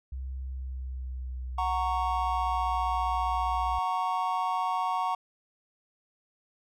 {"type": "tone with pitch glide", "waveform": "sine", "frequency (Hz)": [65.4, 59.97], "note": ["C2", "A#1"], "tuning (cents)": [0, 50], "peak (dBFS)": -33, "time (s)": [0.12, 3.79], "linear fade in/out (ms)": 5, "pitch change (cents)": -150, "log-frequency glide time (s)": [0.43, 2.83]}
{"type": "chord", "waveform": "triangle", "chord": "F# major", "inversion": "none", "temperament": "just", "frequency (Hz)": [740, 925, 1110], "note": ["F#5", "A#5", "C#6"], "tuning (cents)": [0, -14, 2], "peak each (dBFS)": -29, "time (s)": [1.58, 5.15], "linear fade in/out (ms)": 5}
{"effects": []}